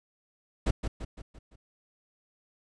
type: noise with echo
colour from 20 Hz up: brown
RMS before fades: -24 dBFS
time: 0.66-0.71 s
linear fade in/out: 10 ms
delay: 170 ms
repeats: 5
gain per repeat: -6 dB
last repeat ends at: 1.56 s
effects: resampled to 22050 Hz